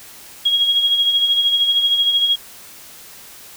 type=tone with tremolo; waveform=sine; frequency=3294 Hz; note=G#7; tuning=15 cents flat; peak=-11 dBFS; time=0.45-2.36 s; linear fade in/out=10 ms; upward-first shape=sine; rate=13 Hz; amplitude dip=50%; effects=white hiss -40 dBFS RMS until 3.56 s